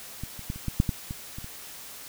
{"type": "clicks", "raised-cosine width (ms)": 5, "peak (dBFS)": [-21, -28, -18, -28, -16, -7, -13, -21, -25, -27], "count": 10, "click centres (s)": [0.236, 0.393, 0.501, 0.56, 0.683, 0.801, 0.892, 1.109, 1.385, 1.444], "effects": ["white hiss -43 dBFS RMS until 2.08 s"]}